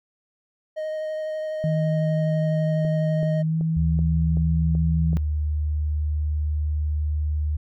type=tone with vibrato; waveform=triangle; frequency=622.3 Hz; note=D#5; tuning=in tune; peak=-24 dBFS; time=0.76-3.43 s; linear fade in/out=20 ms; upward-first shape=sine; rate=12 Hz; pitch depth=10 cents each way
type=tone with pitch glide; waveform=sine; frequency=158.2 to 161.43 Hz; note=D#3 to E3; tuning=+29 to -36 cents; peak=-20 dBFS; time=1.64-5.17 s; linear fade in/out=0 ms; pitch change=+35 cents; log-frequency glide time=3.46-3.57 s
type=click train; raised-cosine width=2 ms; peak=-23 dBFS; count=7; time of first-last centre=2.85-5.131 s; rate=2.63 Hz
type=tone; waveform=sine; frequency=75.5 Hz; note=D2; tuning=48 cents sharp; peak=-21 dBFS; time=3.76-7.57 s; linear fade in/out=10 ms
effects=none